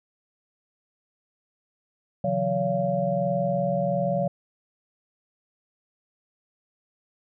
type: tone cluster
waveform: sine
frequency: 138.8 / 160.4 / 181.7 / 567 / 690 Hz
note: C#3 / E3 / F#3 / C#5 / F5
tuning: +3 / -47 / -31 / +39 / -21 cents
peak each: -32 / -34 / -28 / -25 / -29 dBFS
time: 2.24-4.28 s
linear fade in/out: 5 ms
effects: none